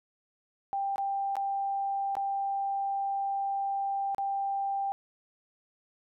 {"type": "tone with dropouts", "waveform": "sine", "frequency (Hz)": 790, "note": "G5", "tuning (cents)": 13, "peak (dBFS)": -28, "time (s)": [0.73, 4.92], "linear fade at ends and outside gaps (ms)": 0, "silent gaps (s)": [[0.959, 0.981], [1.355, 1.367], [2.153, 2.168], [4.147, 4.182]], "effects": []}